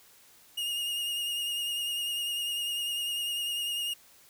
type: tone with vibrato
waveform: 45% pulse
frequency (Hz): 2848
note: F7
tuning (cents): +33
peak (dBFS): -30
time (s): 0.57-3.94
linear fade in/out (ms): 10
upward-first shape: sine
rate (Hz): 10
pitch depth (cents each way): 28
effects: white hiss -58 dBFS RMS until 4.29 s